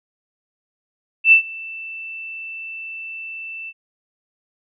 sine tone with ADSR envelope, 2661 Hz, E7, 16 cents sharp, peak -5 dBFS, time 1.24-3.73 s, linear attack 79 ms, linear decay 100 ms, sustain -24 dB, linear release 45 ms, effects none

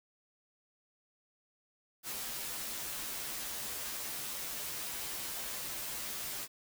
white noise with comb filter, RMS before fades -40 dBFS, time 2.03-6.48 s, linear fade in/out 50 ms, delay 11 ms, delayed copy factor -0.85, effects none

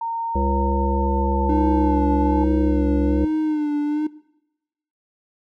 sine tone with pitch glide, 919 to 870.9 Hz, A#5 to A5, -25 to -18 cents, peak -23 dBFS, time 0.01-2.44 s, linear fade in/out 5 ms, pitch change -93 cents, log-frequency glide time 0.6-2.02 s
harmonic tone, 68.2 Hz, C#2, 28 cents flat, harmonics 1 / 3 / 5 / 7 / 8, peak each -21 / -26 / -28 / -29 / -30 dBFS, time 0.35-3.25 s, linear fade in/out 5 ms
triangle tone with vibrato, 302.4 Hz, D#4, 49 cents flat, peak -17 dBFS, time 1.49-4.07 s, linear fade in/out 5 ms, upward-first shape sine, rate 1.2 Hz, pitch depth 53 cents each way
effects noise-tail reverb RT60 0.9 s tail -20 dB re dry

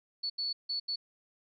sine tone bursts at uneven times, 4435 Hz, C#8, in tune, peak -31 dBFS, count 4, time 0.23-0.3 / 0.38-0.53 / 0.69-0.8 / 0.88-0.96 s, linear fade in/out 10 ms, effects none

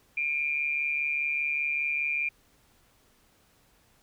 sine tone with amplitude modulation, 2396 Hz, D7, 34 cents sharp, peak -23 dBFS, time 0.17-2.29 s, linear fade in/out 5 ms, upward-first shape sine, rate 145 Hz, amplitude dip 65%, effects pink hiss -64 dBFS RMS until 4.02 s

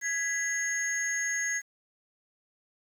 sine tone cluster, 1665 / 1996 / 6520 Hz, G#6 / B6 / G#8, +4 / +18 / -33 cents, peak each -31 dBFS, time 0.01-1.62 s, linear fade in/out 50 ms, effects tanh soft clip ceiling -22 dBFS + 9-bit

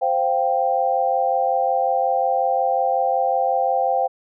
sine chord, C suspended fourth, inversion none, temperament equal, 523.3 / 698.5 / 784 Hz, C5 / F5 / G5, 0 / 0 / 0 cents, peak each -22 / -22 / -20 dBFS, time 0.01-4.08 s, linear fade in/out 20 ms, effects none

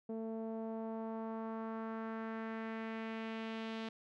sawtooth tone with low-pass filter sweep, 223.3 Hz, A3, 26 cents sharp, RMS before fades -42 dBFS, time 0.09-3.89 s, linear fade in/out 5 ms, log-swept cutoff 530 to 3600 Hz, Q 1.7, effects none

